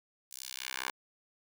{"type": "tone with high-pass filter sweep", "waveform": "10% pulse", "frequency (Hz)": 64.8, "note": "C2", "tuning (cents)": -16, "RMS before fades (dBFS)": -41, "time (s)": [0.31, 0.91], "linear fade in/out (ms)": 5, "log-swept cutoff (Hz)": [7600, 1000], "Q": 1, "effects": []}